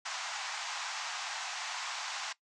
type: band-pass noise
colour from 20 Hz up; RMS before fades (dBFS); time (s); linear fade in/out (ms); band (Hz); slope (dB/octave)
pink; -39; 0.05-2.33; 10; 740 to 7300; 48
effects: noise-tail reverb RT60 0.1 s tail -18 dB re dry